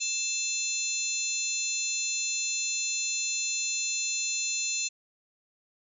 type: harmonic tone with a mistuned harmonic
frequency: 880 Hz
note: A5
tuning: in tune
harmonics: 3 / 4 / 5 / 6 / 7 / 8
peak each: -34 / -41 / -35 / -43 / -34 / -32 dBFS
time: 0-4.89 s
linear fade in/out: 20 ms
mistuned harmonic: 5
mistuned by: -100 cents
effects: none